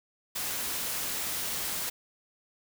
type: noise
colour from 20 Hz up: white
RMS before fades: -33 dBFS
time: 0.35-1.9 s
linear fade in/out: 10 ms
effects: none